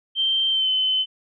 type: tone with pitch glide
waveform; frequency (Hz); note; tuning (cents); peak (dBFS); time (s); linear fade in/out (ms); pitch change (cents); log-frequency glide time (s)
sine; 3136 to 3050; G7 to G7; 0 to -48; -18; 0.15-1.06; 50; -48; 0.5-0.69
effects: none